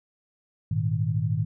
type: chord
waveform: sine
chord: Ab suspended second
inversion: none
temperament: just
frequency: 103.83 / 116.8 / 155.74 Hz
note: Ab2 / Bb2 / Eb3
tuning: 0 / +4 / +2 cents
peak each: -27 dBFS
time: 0.71-1.45 s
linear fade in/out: 5 ms
effects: none